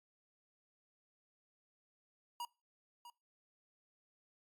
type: tone with echo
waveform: square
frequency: 956 Hz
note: A#5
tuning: 43 cents sharp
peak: -40 dBFS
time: 2.4-2.45 s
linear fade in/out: 2 ms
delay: 650 ms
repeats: 1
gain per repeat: -12 dB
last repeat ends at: 3.1 s
effects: noise-tail reverb RT60 0.3 s tail -23 dB re dry + MP3 96 kbps